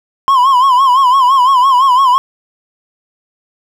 triangle tone with vibrato, 1039 Hz, C6, 12 cents flat, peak -4 dBFS, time 0.28-2.18 s, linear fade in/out 0 ms, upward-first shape sine, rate 5.9 Hz, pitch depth 110 cents each way, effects 7-bit

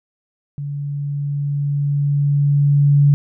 sine tone with level ramp, 143.2 Hz, D3, 43 cents flat, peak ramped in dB -23 to -8 dBFS, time 0.58-3.14 s, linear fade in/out 0 ms, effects none

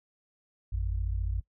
sine tone pair together, 53.55 / 88 Hz, A1 / F2, -46 / +14 cents, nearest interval major sixth, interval 860 cents, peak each -29 / -33 dBFS, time 0.72-1.41 s, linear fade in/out 10 ms, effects noise-tail reverb RT60 0.1 s tail -21 dB re dry

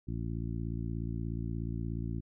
harmonic tone, 56.8 Hz, A#1, 44 cents flat, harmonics 1 / 2 / 3 / 4 / 5 / 6, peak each -38 / -37 / -40 / -44 / -44 / -47 dBFS, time 0.07-2.21 s, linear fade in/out 20 ms, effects none

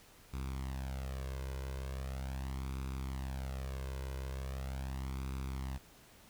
sawtooth tone with flanger, 66.2 Hz, C2, 21 cents sharp, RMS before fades -40 dBFS, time 0.33-5.78 s, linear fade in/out 10 ms, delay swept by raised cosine 0.81 to 2.01 ms, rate 0.4 Hz, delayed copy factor +0.7, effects pink hiss -60 dBFS RMS until 6.29 s

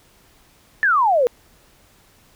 sine exponential sweep, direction down, 1793 to 464.4 Hz, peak -13 dBFS, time 0.83-1.27 s, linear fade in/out 0 ms, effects pink hiss -54 dBFS RMS until 2.35 s

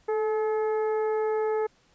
harmonic tone with a mistuned harmonic, 428.5 Hz, A4, 46 cents flat, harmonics 1 / 2 / 3 / 4 / 5, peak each -24 / -33 / -40 / -44 / -48 dBFS, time 0.08-1.67 s, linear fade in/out 10 ms, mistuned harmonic 1, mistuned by +28 cents, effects pink hiss -63 dBFS RMS until 1.94 s + resampled to 16000 Hz

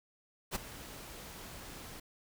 pink noise with ADSR envelope, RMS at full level -33 dBFS, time 0.51-2 s, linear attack 45 ms, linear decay 12 ms, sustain -15 dB, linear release 6 ms, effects none

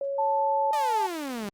sine tone, 554.4 Hz, C#5, in tune, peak -27 dBFS, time 0.01-0.71 s, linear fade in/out 2 ms
sine tone with pitch glide, 880 to 874.4 Hz, A5 to A5, 0 to -11 cents, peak -23 dBFS, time 0.18-1.07 s, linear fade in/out 10 ms, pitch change -11 cents, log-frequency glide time 0.31-0.72 s
sawtooth exponential sweep, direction down, 622.3 to 195.4 Hz, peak -27 dBFS, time 0.73-1.49 s, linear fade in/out 2 ms
effects Opus 32 kbps

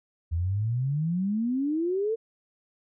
sine exponential sweep, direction up, 79.7 to 460 Hz, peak -24 dBFS, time 0.31-2.16 s, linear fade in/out 20 ms, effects none

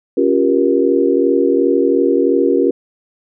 sine chord, G half-diminished seventh, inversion second, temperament equal with one note detuned, 277.2 / 349.2 / 392 / 474 Hz, Db4 / F4 / G4 / Bb4, 0 / 0 / 0 / +29 cents, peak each -16 dBFS, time 0.17-2.71 s, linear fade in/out 5 ms, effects none

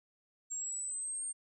sine linear sweep, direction up, 7459 to 8700 Hz, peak -36 dBFS, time 0.5-1.33 s, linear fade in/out 20 ms, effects none

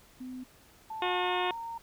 sine tone, 255 Hz, C4, 44 cents flat, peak -38 dBFS, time 0.2-0.44 s, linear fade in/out 10 ms
sine tone with pitch glide, 880 to 921.1 Hz, A5 to A#5, 0 to -21 cents, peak -36 dBFS, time 0.9-1.78 s, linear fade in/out 5 ms, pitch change +79 cents, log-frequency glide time 1.11-1.37 s
harmonic tone, 361 Hz, F#4, 43 cents flat, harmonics 1 / 2 / 3 / 4 / 5 / 6 / 7 / 8 / 9 / 10, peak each -33 / -33 / -35 / -41 / -40 / -42 / -39 / -40 / -44 / -41 dBFS, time 1.02-1.51 s, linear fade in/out 2 ms
effects pink hiss -59 dBFS RMS until 1.82 s

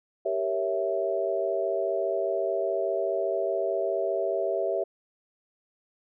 sine chord, G diminished seventh, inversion none, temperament equal, 392 / 466.2 / 554.4 / 659.3 Hz, G4 / Bb4 / Db5 / Fb5, 0 / 0 / 0 / 0 cents, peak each -30 / -34 / -31 / -28 dBFS, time 0.25-4.84 s, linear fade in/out 10 ms, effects none

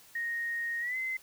sine tone with pitch glide, 1864.7 to 2057 Hz, A#6 to C7, 0 to -30 cents, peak -31 dBFS, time 0.15-1.17 s, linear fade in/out 5 ms, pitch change +170 cents, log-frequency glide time 0.8-0.97 s, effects white hiss -57 dBFS RMS until 1.22 s

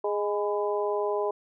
harmonic tone with a mistuned harmonic, 206.9 Hz, G#3, 6 cents flat, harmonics 2 / 3 / 4 / 5, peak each -27 / -31 / -34 / -34 dBFS, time 0.04-1.31 s, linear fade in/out 5 ms, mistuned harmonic 5, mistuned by -53 cents, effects none

